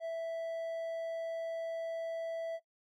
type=tone; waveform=triangle; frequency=659.3 Hz; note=E5; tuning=in tune; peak=-33 dBFS; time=0-2.6 s; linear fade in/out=50 ms; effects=noise-tail reverb RT60 0.1 s tail -22 dB re dry